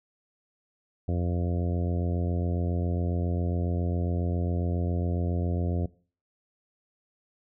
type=harmonic tone; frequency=87.31 Hz; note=F2; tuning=in tune; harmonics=1 / 2 / 3 / 4 / 5 / 6 / 7 / 8; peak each=-26 / -32 / -36 / -38 / -40 / -42 / -43 / -44 dBFS; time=1.08-5.86 s; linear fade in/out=5 ms; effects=noise-tail reverb RT60 0.4 s tail -20 dB re dry

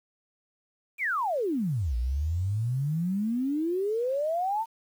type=exponential two-way sweep; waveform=sine; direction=down then up; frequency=2489 to 57.1 to 930 Hz; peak=-25 dBFS; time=0.98-4.66 s; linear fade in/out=50 ms; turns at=1.96 s; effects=9-bit

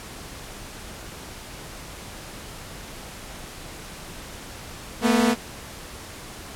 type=tone pair together; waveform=sawtooth; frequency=222.6 / 244.4 Hz; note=A3 / B3; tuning=+20 / -18 cents; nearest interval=major second; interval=162 cents; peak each=-16 dBFS; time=5.01-5.36 s; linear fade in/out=50 ms; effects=pink hiss -39 dBFS RMS until 6.55 s + low-pass 12000 Hz 12 dB/octave

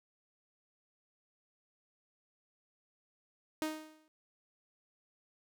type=tone with exponential decay; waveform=sawtooth; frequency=311.1 Hz; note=D#4; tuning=in tune; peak=-27 dBFS; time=3.62-4.08 s; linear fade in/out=0 ms; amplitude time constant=100 ms; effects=none

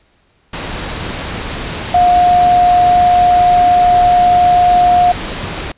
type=tone in noise; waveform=sine; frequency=714 Hz; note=F5; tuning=38 cents sharp; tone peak=-6 dBFS; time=1.94-5.12 s; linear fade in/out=5 ms; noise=pink; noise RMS=-22 dBFS; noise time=0.53-5.72 s; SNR=+13 dB; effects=pink hiss -55 dBFS RMS until 5.77 s + resampled to 8000 Hz

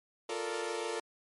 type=chord; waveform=sawtooth; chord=Bb major seventh; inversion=second; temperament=equal; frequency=349.2 / 440 / 466.2 / 587.3 Hz; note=F4 / A4 / Bb4 / D5; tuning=0 / 0 / 0 / 0 cents; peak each=-37 / -34 / -35 / -40 dBFS; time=0.29-1 s; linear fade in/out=5 ms; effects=MP3 48 kbps

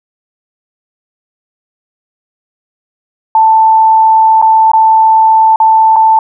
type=tone with dropouts; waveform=sine; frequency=884 Hz; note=A5; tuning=8 cents sharp; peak=-3 dBFS; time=3.35-6.19 s; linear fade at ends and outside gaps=2 ms; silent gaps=4.416-4.424 / 4.717-4.734 / 5.56-5.601 / 5.96-5.964 s; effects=none

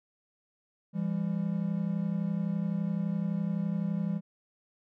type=tone pair together; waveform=triangle; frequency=168.18 / 200 Hz; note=E3 / G3; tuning=+35 / +35 cents; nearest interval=minor third; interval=300 cents; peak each=-29 / -29 dBFS; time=0.93-4.21 s; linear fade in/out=50 ms; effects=none

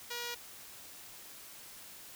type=tone; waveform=5% pulse; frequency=478.7 Hz; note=A#4; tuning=46 cents sharp; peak=-26 dBFS; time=0.1-0.35 s; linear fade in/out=10 ms; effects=white hiss -51 dBFS RMS until 2.15 s

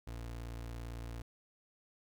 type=tone; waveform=30% pulse; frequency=57.8 Hz; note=A#1; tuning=14 cents flat; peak=-39 dBFS; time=0.07-1.22 s; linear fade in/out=5 ms; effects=13-bit

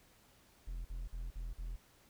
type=tone bursts; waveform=triangle; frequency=42 Hz; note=E1; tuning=33 cents sharp; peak=-37 dBFS; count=5; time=0.67-1.762 s; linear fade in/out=10 ms; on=180 ms; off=48 ms; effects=pink hiss -66 dBFS RMS until 2.09 s

